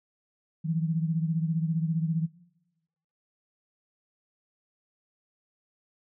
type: beating tone pair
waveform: sine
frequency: 160.6 / 175.6 Hz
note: E3 / F3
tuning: -45 / +10 cents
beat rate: 15 Hz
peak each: -26 / -31 dBFS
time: 0.64-2.27 s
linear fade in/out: 20 ms
effects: noise-tail reverb RT60 1.0 s tail -21 dB re dry